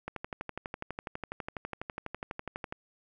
click train, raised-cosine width 0.5 ms, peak -21 dBFS, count 33, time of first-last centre 0.08-2.725 s, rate 12.1 Hz, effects none

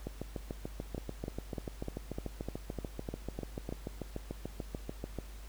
two click trains, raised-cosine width 2 ms, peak -24 / -24 dBFS, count 10 / 36, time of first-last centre 0.98-3.691 / 0.07-5.187 s, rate 3.32 / 6.84 Hz, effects added 50 Hz sine -45 dBFS peak until 5.48 s + pink hiss -56 dBFS RMS until 5.48 s

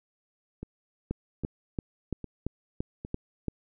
two click trains, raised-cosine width 3 ms, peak -24 / -17 dBFS, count 4 / 8, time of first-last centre 0.63-3.049 / 1.11-3.483 s, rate 1.24 / 2.95 Hz, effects none

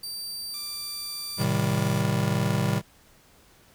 sawtooth tone, 4655 Hz, D8, 16 cents flat, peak -30 dBFS, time 0.03-1.44 s, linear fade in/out 5 ms
5% pulse tone with pitch glide, 1182 to 1172.5 Hz, D6 to D6, +11 to -3 cents, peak -30 dBFS, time 0.54-2.01 s, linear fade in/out 0 ms, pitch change -14 cents, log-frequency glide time 1.64-1.76 s
square chord, A half-diminished seventh, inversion none, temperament just, 110 / 132 / 158.4 / 198 Hz, A2 / C3 / Eb3 / G3, 0 / +16 / +31 / +18 cents, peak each -29 dBFS, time 1.37-2.82 s, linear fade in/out 50 ms
effects pink hiss -57 dBFS RMS until 3.74 s

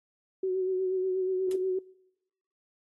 sine tone with vibrato, 374 Hz, F#4, 19 cents sharp, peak -26 dBFS, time 0.43-1.79 s, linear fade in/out 5 ms, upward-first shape sine, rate 8.3 Hz, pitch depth 31 cents each way
white noise with exponential decay, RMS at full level -41 dBFS, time 1.51-1.6 s, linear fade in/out 2 ms, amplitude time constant 18 ms
effects noise-tail reverb RT60 0.9 s tail -23 dB re dry + AAC 32 kbps

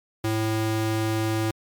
square ring-modulated tone, 220 Hz, A3, in tune, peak -20 dBFS, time 0.24-1.51 s, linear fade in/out 5 ms, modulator 113 Hz, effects MP3 96 kbps

